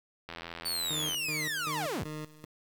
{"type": "click train", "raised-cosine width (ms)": 0.3, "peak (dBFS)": -24, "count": 73, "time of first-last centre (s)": [0.29, 1.145], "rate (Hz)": 84.2}
{"type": "linear sweep", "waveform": "sawtooth", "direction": "down", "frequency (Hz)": [4569, 45.29], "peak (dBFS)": -28, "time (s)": [0.65, 2.04], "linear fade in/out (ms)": 10}
{"type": "tone with tremolo", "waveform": "20% pulse", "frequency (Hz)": 153.2, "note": "D#3", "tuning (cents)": -27, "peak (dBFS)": -32, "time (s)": [0.9, 2.45], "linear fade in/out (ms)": 10, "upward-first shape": "square", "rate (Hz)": 2.6, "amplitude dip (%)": 75}
{"effects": ["9-bit"]}